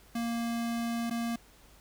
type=tone with dropouts; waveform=square; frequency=233.1 Hz; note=A#3; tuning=in tune; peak=-31 dBFS; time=0.15-1.36 s; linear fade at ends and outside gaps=5 ms; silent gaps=1.099-1.108 s; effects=added 50 Hz sine -61 dBFS peak until 1.8 s + pink hiss -59 dBFS RMS until 1.8 s